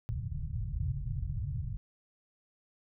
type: low-pass noise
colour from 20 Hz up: white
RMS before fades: -35 dBFS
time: 0.09-1.77 s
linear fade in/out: 0 ms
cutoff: 140 Hz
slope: 48 dB/octave
effects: none